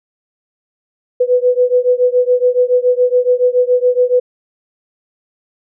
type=beating tone pair; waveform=sine; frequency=493.9 / 501 Hz; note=B4 / B4; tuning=0 / +25 cents; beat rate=7.1 Hz; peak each=-12 / -13 dBFS; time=1.2-4.2 s; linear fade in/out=10 ms; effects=none